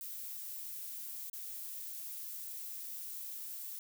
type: noise with dropouts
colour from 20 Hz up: violet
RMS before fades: -44 dBFS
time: 0.01-3.79 s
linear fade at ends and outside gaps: 1 ms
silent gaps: 1.298-1.331 s
effects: none